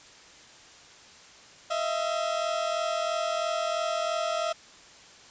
30% pulse tone pair together, 633 / 676 Hz, D#5 / E5, +30 / +43 cents, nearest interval minor second, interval 113 cents, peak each -27 dBFS, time 1.7-4.53 s, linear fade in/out 10 ms, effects white hiss -51 dBFS RMS until 5.3 s + resampled to 16000 Hz

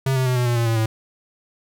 square tone with pitch steps, 133.6 / 130.1 / 126.69 / 123.36 / 120.13 / 116.98 / 113.91 / 110.93 Hz, C3 / C3 / B2 / B2 / B2 / A#2 / A#2 / A2, +36 / -9 / +45 / -2 / -47 / +7 / -40 / +15 cents, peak -18 dBFS, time 0.06-0.86 s, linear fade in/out 5 ms, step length 100 ms, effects none

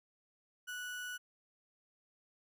35% pulse tone, 1475 Hz, F#6, 6 cents flat, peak -39 dBFS, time 0.67-1.18 s, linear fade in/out 20 ms, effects none

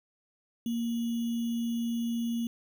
sine tone with sample-and-hold, 233.1 Hz, A#3, in tune, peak -28 dBFS, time 0.66-2.47 s, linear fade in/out 2 ms, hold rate 3150 Hz, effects none

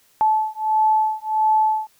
sine beating tone pair, 867 / 868.5 Hz, A5 / A5, -26 / -23 cents, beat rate 1.5 Hz, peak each -19 dBFS, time 0.21-1.87 s, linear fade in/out 0 ms, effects white hiss -58 dBFS RMS until 1.99 s

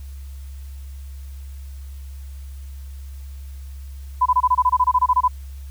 sine tone bursts, 1001 Hz, B5, 23 cents sharp, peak -12 dBFS, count 15, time 4.21-5.281 s, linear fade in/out 10 ms, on 49 ms, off 24 ms, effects added 68 Hz sine -32 dBFS peak until 5.7 s + white hiss -53 dBFS RMS until 5.7 s

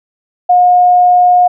sine tone, 718 Hz, F5, 48 cents sharp, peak -4 dBFS, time 0.49-1.48 s, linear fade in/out 10 ms, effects none

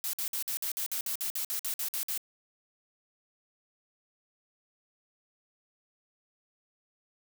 blue noise bursts, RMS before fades -33 dBFS, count 15, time 0.04-2.177 s, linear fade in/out 0 ms, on 93 ms, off 53 ms, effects none

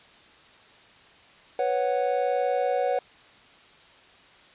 triangle chord, B suspended second, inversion none, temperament equal, 493.9 / 554.4 / 740 Hz, B4 / C#5 / F#5, 0 / 0 / 0 cents, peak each -25 dBFS, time 1.59-2.99 s, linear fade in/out 2 ms, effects white hiss -53 dBFS RMS until 4.54 s + resampled to 8000 Hz

